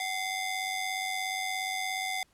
sawtooth ring-modulated tone, 1411 Hz, F6, 17 cents sharp, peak -24 dBFS, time 0-2.23 s, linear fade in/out 2 ms, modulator 657 Hz, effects pink hiss -67 dBFS RMS until 2.33 s + low-pass 12000 Hz 12 dB/octave

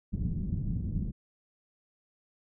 white low-pass noise, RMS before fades -32 dBFS, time 0.12-1.12 s, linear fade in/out 20 ms, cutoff 180 Hz, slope 24 dB/octave, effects none

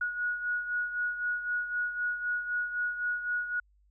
sine beating tone pair, 1455 / 1458.9 Hz, F#6 / F#6, -29 / -25 cents, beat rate 3.9 Hz, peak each -30 / -37 dBFS, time 0.01-3.6 s, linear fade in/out 5 ms, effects added 50 Hz sine -62 dBFS peak until 3.9 s

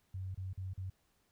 sine tone with dropouts, 94.1 Hz, F#2, 30 cents sharp, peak -38 dBFS, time 0.14-0.9 s, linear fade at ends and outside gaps 5 ms, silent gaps 0.346-0.375 / 0.532-0.575 / 0.735-0.776 s, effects pink hiss -75 dBFS RMS until 1.31 s

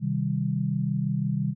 sine chord, C minor, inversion none, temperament just, 130.81 / 156.98 / 196.22 Hz, C3 / Eb3 / G3, 0 / +16 / +2 cents, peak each -28 dBFS, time 0-1.55 s, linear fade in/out 50 ms, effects none

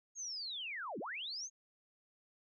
sine linear two-way sweep, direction down then up, 6645 to 170 to 6645 Hz, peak -40 dBFS, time 0.15-1.5 s, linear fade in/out 50 ms, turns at 0.99 s, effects none

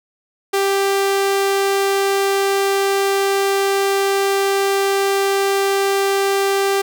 sawtooth tone, 393.6 Hz, G4, 7 cents sharp, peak -11 dBFS, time 0.53-6.82 s, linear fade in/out 10 ms, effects none

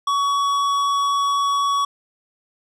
sine tone with tanh clipping, 1126 Hz, C#6, 27 cents sharp, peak -19 dBFS, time 0.07-1.85 s, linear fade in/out 5 ms, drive 13 dB, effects none

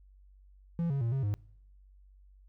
triangle tone with pitch steps, 169.1 / 138.6 / 115.9 / 134.9 / 102.7 Hz, E3 / C#3 / A#2 / C#3 / G#2, +44 / 0 / -10 / -47 / -19 cents, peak -26 dBFS, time 0.79-1.34 s, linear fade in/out 0 ms, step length 110 ms, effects noise-tail reverb RT60 0.8 s tail -26 dB re dry + added 48 Hz sine -55 dBFS peak until 2.48 s

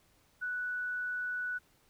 sine tone, 1480 Hz, F#6, in tune, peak -33 dBFS, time 0.41-1.59 s, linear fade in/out 20 ms, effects pink hiss -68 dBFS RMS until 1.89 s

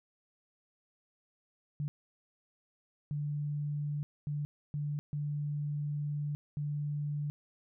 sine tone bursts at uneven times, 146.83 Hz, D3, in tune, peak -32 dBFS, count 6, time 1.8-1.88 / 3.11-4.03 / 4.27-4.45 / 4.74-4.99 / 5.13-6.35 / 6.57-7.3 s, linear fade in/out 0 ms, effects none

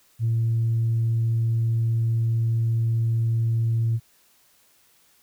sine tone, 114.4 Hz, A#2, 32 cents flat, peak -18 dBFS, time 0.19-4 s, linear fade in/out 50 ms, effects tanh soft clip ceiling -16 dBFS + white hiss -60 dBFS RMS until 5.22 s

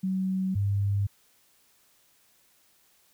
sine tone pair in turn, 188.7 / 100.13 Hz, F#3 / G2, +34 / +37 cents, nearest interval major seventh, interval 1097 cents, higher first, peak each -25 / -23 dBFS, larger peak second, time 0.03-0.55 / 0.55-1.07 s, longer neither, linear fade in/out 10 ms, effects white hiss -64 dBFS RMS until 3.13 s

